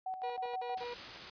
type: tone with tremolo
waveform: sine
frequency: 751 Hz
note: F#5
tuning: 26 cents sharp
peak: -35 dBFS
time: 0.06-0.84 s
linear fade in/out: 5 ms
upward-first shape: square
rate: 6.3 Hz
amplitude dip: 55%
type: tone bursts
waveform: 30% pulse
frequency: 482.6 Hz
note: B4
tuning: 40 cents flat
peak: -37 dBFS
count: 4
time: 0.23-0.943 s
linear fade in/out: 10 ms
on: 140 ms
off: 51 ms
type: noise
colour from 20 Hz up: white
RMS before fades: -45 dBFS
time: 0.77-1.3 s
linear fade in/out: 5 ms
effects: resampled to 11025 Hz